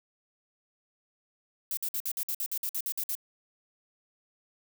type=noise bursts; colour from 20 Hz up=violet; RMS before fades=-32 dBFS; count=13; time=1.71-3.152 s; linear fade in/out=2 ms; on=62 ms; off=53 ms; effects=none